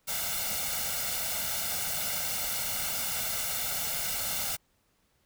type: noise with comb filter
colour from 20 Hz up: white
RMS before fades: -32 dBFS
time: 0.07-4.57 s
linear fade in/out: 20 ms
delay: 1.4 ms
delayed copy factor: +0.8
effects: pink hiss -71 dBFS RMS until 5.25 s